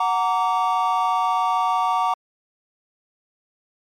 triangle chord, Gb augmented, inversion none, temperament just, 740 / 925 / 1156.2 Hz, Gb5 / Bb5 / D6, 0 / -14 / -27 cents, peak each -20 / -20 / -20 dBFS, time 0-2.14 s, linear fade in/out 5 ms, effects tanh soft clip ceiling -7 dBFS + MP3 64 kbps

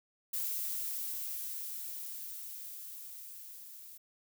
violet noise with level ramp, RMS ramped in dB -35 to -51 dBFS, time 0.33-3.98 s, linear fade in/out 10 ms, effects none

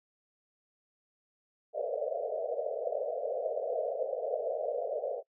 white band-pass noise, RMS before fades -34 dBFS, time 1.73-5.23 s, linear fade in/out 50 ms, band 450 to 680 Hz, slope 96 dB/octave, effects noise-tail reverb RT60 0.1 s tail -26 dB re dry

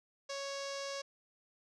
sawtooth tone with low-pass filter, 554.4 Hz, C#5, in tune, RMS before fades -41 dBFS, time 0.29-1.02 s, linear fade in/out 10 ms, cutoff 5700 Hz, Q 3.7, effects none

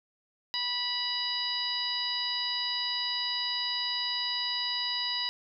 harmonic tone, 980 Hz, B5, 14 cents flat, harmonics 1 / 2 / 3 / 4 / 5, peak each -40 / -39 / -36 / -33 / -33 dBFS, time 0.54-5.29 s, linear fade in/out 0 ms, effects none

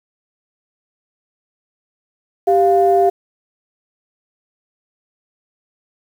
sine tone pair together, 392 / 698.5 Hz, G4 / F5, 0 / 0 cents, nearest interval minor seventh, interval 1000 cents, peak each -12 dBFS, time 2.47-3.1 s, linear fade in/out 10 ms, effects tanh soft clip ceiling -2 dBFS + 7-bit

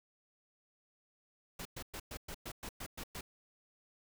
pink noise bursts, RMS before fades -44 dBFS, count 10, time 1.59-3.21 s, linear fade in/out 5 ms, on 63 ms, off 110 ms, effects none

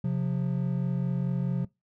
triangle tone pair together, 133.5 / 178.2 Hz, C3 / F3, +35 / +35 cents, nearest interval perfect fourth, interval 500 cents, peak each -26 dBFS, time 0.04-1.65 s, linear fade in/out 5 ms, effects noise-tail reverb RT60 0.2 s tail -22 dB re dry

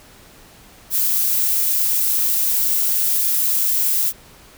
violet noise with amplitude modulation, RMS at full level -17 dBFS, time 0.9-4.13 s, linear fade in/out 50 ms, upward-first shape sine, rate 221 Hz, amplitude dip 25%, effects pink hiss -46 dBFS RMS until 4.57 s

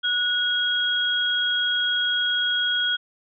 sine tone pair together, 1465 / 3289 Hz, F#6 / G#7, -18 / -18 cents, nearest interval octave + major second, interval 1400 cents, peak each -24 / -22 dBFS, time 0.03-2.97 s, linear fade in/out 20 ms, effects none

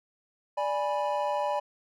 triangle chord, G# diminished, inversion second, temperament equal with one note detuned, 587.3 / 830.6 / 983.2 Hz, D5 / G#5 / B5, 0 / 0 / -8 cents, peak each -28 / -29 / -30 dBFS, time 0.57-1.6 s, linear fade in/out 10 ms, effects none

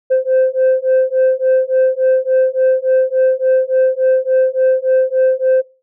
sine beating tone pair, 518 / 521.5 Hz, C5 / C5, -17 / -6 cents, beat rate 3.5 Hz, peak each -12 dBFS, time 0.1-5.62 s, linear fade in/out 20 ms, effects noise-tail reverb RT60 0.3 s tail -20 dB re dry + tanh soft clip ceiling -7 dBFS

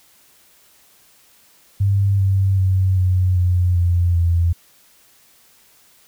sine tone with pitch steps, 99.2 / 96.71 / 94.28 / 91.92 / 89.61 / 87.36 / 85.17 Hz, G2 / G2 / F#2 / F#2 / F2 / F2 / F2, +21 / -23 / +33 / -11 / +45 / +1 / -43 cents, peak -13 dBFS, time 1.8-4.53 s, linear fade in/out 10 ms, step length 390 ms, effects white hiss -53 dBFS RMS until 6.07 s

